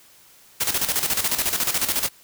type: noise with tremolo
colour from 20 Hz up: white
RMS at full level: -21 dBFS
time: 0.6-2.09 s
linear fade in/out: 10 ms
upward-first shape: square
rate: 14 Hz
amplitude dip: 65%
effects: white hiss -52 dBFS RMS until 2.23 s